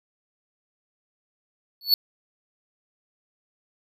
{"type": "tone with exponential growth", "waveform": "square", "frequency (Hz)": 4435, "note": "C#8", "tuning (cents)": 0, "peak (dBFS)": -11, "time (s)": [1.81, 1.94], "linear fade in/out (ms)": 1, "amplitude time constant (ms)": 27, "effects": []}